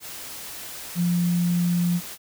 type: tone in noise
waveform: sine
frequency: 174.61 Hz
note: F3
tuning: in tune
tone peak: -19 dBFS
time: 0.95-2.01 s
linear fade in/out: 50 ms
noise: white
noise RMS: -37 dBFS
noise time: 0-2.18 s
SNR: +15 dB
effects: none